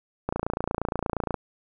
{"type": "click train", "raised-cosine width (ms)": 1, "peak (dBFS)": -12, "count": 31, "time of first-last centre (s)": [0.29, 1.343], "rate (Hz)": 28.5, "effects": []}